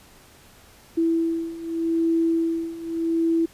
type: beating tone pair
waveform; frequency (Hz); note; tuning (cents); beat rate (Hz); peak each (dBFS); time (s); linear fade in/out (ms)
sine; 329.6 / 330.43; E4 / E4; 0 / +4; 0.83; -25 / -22; 0.97-3.46; 10
effects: pink hiss -51 dBFS RMS until 3.53 s + resampled to 32000 Hz